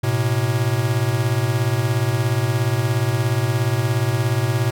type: beating tone pair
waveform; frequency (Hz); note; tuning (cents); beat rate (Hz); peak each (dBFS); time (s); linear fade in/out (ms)
square; 110.5 / 127.5; A2 / C3; +8 / -44; 17; -21; 0.03-4.71; 10
effects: none